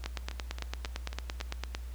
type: two click trains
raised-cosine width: 0.2 ms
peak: -23 / -17 dBFS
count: 6 / 16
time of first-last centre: 0.04-1.402 / 0.06-1.749 s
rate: 3.67 / 8.88 Hz
effects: added 60 Hz sine -38 dBFS peak until 1.94 s + pink hiss -57 dBFS RMS until 1.94 s